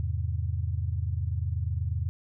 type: chord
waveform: sine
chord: E augmented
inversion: none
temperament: equal with one note detuned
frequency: 82.41 / 102.69 / 130.81 Hz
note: E2 / G#2 / B#2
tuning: 0 / -19 / 0 cents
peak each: -29 / -31 / -35 dBFS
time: 0-2.09 s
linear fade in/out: 0 ms
effects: none